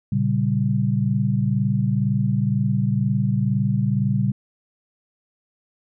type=chord; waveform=sine; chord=G diminished; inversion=first; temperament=equal; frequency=116.54 / 138.59 / 196 Hz; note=Bb2 / Db3 / G3; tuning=0 / 0 / 0 cents; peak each=-22 dBFS; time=0.12-4.32 s; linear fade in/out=5 ms; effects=none

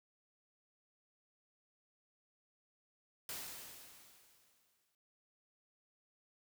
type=noise with exponential decay; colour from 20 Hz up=white; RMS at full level=-43 dBFS; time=3.29-4.95 s; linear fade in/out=1 ms; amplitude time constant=360 ms; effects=noise-tail reverb RT60 0.7 s tail -25 dB re dry

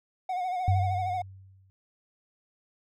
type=tone with vibrato; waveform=triangle; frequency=731 Hz; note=F#5; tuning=21 cents flat; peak=-26 dBFS; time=0.29-1.22 s; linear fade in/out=5 ms; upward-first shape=sine; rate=13 Hz; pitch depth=54 cents each way
type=tone with exponential decay; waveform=sine; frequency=95.7 Hz; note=G2; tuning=41 cents flat; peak=-19 dBFS; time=0.68-1.7 s; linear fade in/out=0 ms; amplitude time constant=220 ms
effects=none

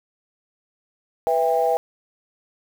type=chord; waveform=sine; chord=E minor; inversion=second; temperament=equal with one note detuned; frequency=493.9 / 659.3 / 799.1 Hz; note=B4 / E5 / G5; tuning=0 / 0 / +33 cents; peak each=-21 dBFS; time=1.27-1.77 s; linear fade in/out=0 ms; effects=tanh soft clip ceiling -7 dBFS + 7-bit

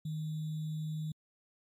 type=tone with sample-and-hold; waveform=sine; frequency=155.56 Hz; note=D#3; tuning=in tune; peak=-34 dBFS; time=0.05-1.12 s; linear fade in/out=5 ms; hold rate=3675 Hz; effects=MP3 64 kbps

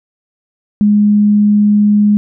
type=tone; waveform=sine; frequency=207.7 Hz; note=G#3; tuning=in tune; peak=-6 dBFS; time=0.81-2.17 s; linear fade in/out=0 ms; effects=none

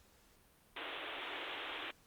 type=band-pass noise; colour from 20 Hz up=white; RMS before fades=-44 dBFS; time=0.76-1.91 s; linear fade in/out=5 ms; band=280 to 3600 Hz; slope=96 dB/octave; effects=pink hiss -67 dBFS RMS until 2.06 s + Opus 48 kbps

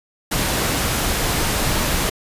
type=noise; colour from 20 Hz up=pink; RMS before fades=-20 dBFS; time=0.31-2.1 s; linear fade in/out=10 ms; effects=resampled to 32000 Hz

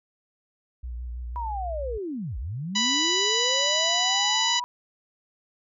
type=tone with vibrato; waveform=sine; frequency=60.3 Hz; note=B1; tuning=41 cents flat; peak=-31 dBFS; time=0.83-1.98 s; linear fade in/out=10 ms; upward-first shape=sine; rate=6.1 Hz; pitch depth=46 cents each way
type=linear two-way sweep; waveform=sine; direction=down then up; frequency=984 to 48.58 to 984 Hz; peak=-29 dBFS; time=1.36-4.64 s; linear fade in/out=0 ms; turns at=2.38 s
type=harmonic tone; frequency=987.8 Hz; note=B5; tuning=in tune; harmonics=1 / 2 / 3 / 4 / 5 / 6 / 7; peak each=-32 / -30 / -26 / -27 / -31 / -32 / -31 dBFS; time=2.75-4.6 s; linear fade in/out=10 ms
effects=none

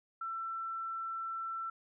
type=tone; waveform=sine; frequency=1340 Hz; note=E6; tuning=28 cents sharp; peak=-36 dBFS; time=0.21-1.7 s; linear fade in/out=5 ms; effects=none

